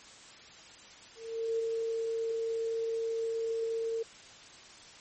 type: tone with ADSR envelope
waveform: sine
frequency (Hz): 454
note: A#4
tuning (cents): -46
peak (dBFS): -27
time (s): 1.15-4.03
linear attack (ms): 440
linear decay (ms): 14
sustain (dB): -3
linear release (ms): 7
effects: white hiss -52 dBFS RMS until 5 s + MP3 32 kbps